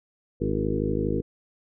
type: harmonic tone with a mistuned harmonic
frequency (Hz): 52.4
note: G#1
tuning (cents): +16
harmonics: 1 / 2 / 3 / 4 / 5 / 6 / 7 / 8 / 9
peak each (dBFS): -32 / -32 / -32 / -32 / -32 / -32 / -32 / -32 / -32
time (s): 0.4-1.22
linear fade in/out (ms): 20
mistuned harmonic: 6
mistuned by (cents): +39
effects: none